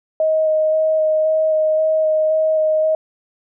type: tone with vibrato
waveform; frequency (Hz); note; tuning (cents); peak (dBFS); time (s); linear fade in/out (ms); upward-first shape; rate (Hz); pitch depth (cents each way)
sine; 627; D#5; +13; -13; 0.2-2.95; 2; square; 1.9; 9
effects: none